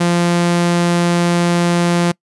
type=tone; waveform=sawtooth; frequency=173.1 Hz; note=F3; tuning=15 cents flat; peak=-8 dBFS; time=0-2.12 s; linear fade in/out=10 ms; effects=noise-tail reverb RT60 0.1 s tail -25 dB re dry + resampled to 24000 Hz